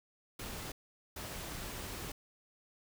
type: noise bursts at uneven times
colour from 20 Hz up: pink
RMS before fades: -43 dBFS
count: 2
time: 0.39-0.72 / 1.16-2.12 s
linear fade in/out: 5 ms
effects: none